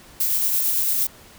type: noise with tremolo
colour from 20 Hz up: violet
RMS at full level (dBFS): -20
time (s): 0.2-1.07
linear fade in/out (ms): 5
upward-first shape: sine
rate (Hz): 8.9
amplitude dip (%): 25
effects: pink hiss -47 dBFS RMS until 1.38 s